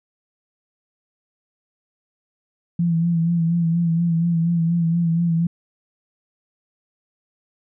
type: tone with vibrato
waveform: sine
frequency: 168.1 Hz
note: E3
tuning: 34 cents sharp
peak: -16 dBFS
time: 2.79-5.47 s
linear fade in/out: 5 ms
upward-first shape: sine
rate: 4.2 Hz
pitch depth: 42 cents each way
effects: none